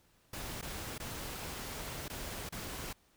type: noise with dropouts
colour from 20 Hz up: pink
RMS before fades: -42 dBFS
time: 0.33-2.93 s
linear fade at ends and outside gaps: 5 ms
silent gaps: 0.614-0.625 / 0.981-0.999 / 2.082-2.098 / 2.491-2.523 s
effects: pink hiss -69 dBFS RMS until 3.16 s